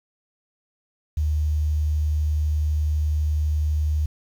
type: tone with quantisation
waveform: sine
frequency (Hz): 76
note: D#2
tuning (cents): -40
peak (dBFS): -19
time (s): 1.17-4.06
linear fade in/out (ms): 5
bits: 8
effects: none